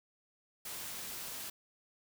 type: noise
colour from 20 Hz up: white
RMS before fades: -43 dBFS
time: 0.65-1.5 s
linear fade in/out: 5 ms
effects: none